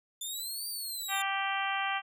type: exponential two-way sweep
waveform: 15% pulse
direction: up then down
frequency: 3518 to 4699 to 3566 Hz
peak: -29 dBFS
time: 0.21-1.22 s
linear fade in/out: 5 ms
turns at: 0.68 s
type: harmonic tone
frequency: 391.4 Hz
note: G4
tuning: 3 cents flat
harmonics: 2 / 3 / 4 / 5 / 6 / 7 / 8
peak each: -34 / -36 / -37 / -38 / -39 / -39 / -40 dBFS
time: 1.08-2.02 s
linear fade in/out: 50 ms
effects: none